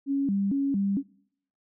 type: tone with vibrato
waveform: sine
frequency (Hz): 234.3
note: A#3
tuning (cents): +9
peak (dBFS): -23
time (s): 0.06-1.03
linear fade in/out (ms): 50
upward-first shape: square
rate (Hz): 2.2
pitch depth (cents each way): 290
effects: noise-tail reverb RT60 0.7 s tail -25 dB re dry